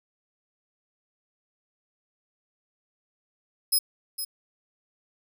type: tone with echo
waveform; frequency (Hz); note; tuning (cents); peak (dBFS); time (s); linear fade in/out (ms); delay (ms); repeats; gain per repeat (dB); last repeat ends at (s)
5% pulse; 5100; D#8; +42; -14; 3.72-3.79; 10; 460; 1; -10; 4.25
effects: none